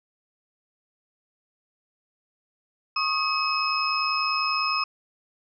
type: tone cluster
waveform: sine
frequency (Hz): 1097 / 1247 / 2556 / 5150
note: C#6 / D#6 / D#7 / E8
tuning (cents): -18 / +3 / +46 / -41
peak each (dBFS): -28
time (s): 2.96-4.84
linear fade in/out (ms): 5
effects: none

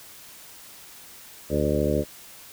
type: harmonic tone with a mistuned harmonic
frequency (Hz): 73.42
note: D2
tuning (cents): 0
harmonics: 1 / 2 / 3 / 4 / 5 / 6 / 7 / 8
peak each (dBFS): -29 / -29 / -29 / -29 / -29 / -29 / -29 / -29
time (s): 1.49-2.05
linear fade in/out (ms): 50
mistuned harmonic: 8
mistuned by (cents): +26
effects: white hiss -46 dBFS RMS until 2.52 s

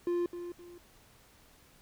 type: tone with echo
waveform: triangle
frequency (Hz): 349.1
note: F4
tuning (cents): -1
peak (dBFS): -26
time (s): 0.07-0.26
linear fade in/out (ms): 2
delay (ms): 260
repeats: 2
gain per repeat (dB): -10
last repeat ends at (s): 0.78
effects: pink hiss -61 dBFS RMS until 1.81 s

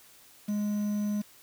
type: tone with quantisation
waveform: triangle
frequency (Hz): 207.7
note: G#3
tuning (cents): 0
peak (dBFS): -25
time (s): 0.48-1.22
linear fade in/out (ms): 10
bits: 8
effects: white hiss -56 dBFS RMS until 1.42 s

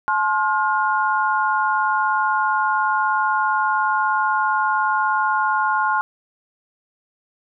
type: tone cluster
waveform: sine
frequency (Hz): 859 / 1060 / 1424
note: A5 / C6 / F6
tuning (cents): -42 / +22 / +33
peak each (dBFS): -21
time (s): 0.08-6.01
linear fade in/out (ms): 0
effects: none

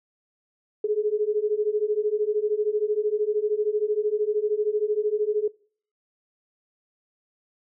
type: beating tone pair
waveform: sine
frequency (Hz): 415.3 / 428.3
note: G#4 / A4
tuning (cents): 0 / -47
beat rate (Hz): 13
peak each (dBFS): -25 / -24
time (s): 0.84-5.48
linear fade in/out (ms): 5
effects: noise-tail reverb RT60 0.5 s tail -23 dB re dry

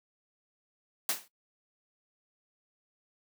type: noise with exponential decay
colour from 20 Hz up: white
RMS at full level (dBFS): -26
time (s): 1.09-1.28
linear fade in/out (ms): 2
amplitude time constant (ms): 40
effects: noise-tail reverb RT60 0.1 s tail -17 dB re dry + high-pass 200 Hz 12 dB/octave

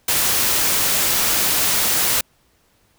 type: noise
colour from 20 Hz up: white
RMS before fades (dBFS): -18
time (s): 0.08-2.21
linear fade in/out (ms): 5
effects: pink hiss -60 dBFS RMS until 2.98 s

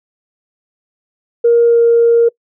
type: tone with pitch glide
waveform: sine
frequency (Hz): 470 to 466.8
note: A#4 to A#4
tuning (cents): +14 to +2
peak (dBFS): -5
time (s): 1.44-2.29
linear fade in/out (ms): 10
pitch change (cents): -12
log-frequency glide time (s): 1.65-1.8
effects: noise-tail reverb RT60 0.1 s tail -24 dB re dry + tanh soft clip ceiling -1 dBFS

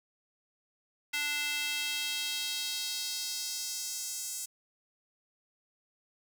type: tone with high-pass filter sweep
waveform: square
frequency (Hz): 293.7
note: D4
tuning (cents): 0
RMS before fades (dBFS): -35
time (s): 1.13-4.46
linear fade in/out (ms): 10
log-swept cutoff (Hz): 2200 to 7300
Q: 1.9
effects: none

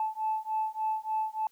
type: beating tone pair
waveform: sine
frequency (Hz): 870 / 873.4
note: A5 / A5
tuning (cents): -20 / -13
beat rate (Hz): 3.4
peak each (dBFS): -31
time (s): 0-1.47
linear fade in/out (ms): 2
effects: tanh soft clip ceiling -21 dBFS + white hiss -67 dBFS RMS until 1.51 s

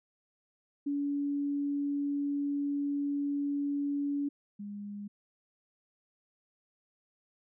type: tone pair in turn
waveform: sine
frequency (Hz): 285 / 204.2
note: C#4 / G#3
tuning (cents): +48 / -29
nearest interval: tritone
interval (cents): 577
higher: first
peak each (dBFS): -29 / -38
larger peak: first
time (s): 0.86-4.29 / 4.59-5.08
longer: first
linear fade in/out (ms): 10
effects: none

